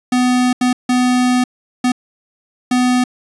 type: tone bursts at uneven times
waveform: square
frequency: 249.7 Hz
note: B3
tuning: 19 cents sharp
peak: -12 dBFS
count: 5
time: 0.12-0.53 / 0.61-0.73 / 0.89-1.44 / 1.84-1.92 / 2.71-3.04 s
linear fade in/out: 5 ms
effects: resampled to 24000 Hz + 9-bit